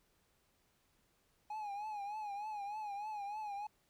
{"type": "tone with vibrato", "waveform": "triangle", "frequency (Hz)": 832, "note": "G#5", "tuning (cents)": 3, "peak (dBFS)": -38, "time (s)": [1.5, 3.67], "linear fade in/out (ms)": 5, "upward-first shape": "triangle", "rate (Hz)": 3.3, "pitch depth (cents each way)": 90, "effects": ["pink hiss -75 dBFS RMS until 3.89 s"]}